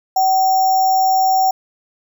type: tone with sample-and-hold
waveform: sine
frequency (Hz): 760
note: F#5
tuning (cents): +46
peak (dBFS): -11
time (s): 0.16-1.51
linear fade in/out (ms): 5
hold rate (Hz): 6300
effects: none